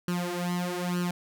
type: tone with flanger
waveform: sawtooth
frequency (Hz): 177.1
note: F3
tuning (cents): +24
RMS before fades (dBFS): -30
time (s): 0.08-1.11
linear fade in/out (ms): 2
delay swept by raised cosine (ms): 0.68 to 4.68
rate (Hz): 1.1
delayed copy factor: +0.85
effects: none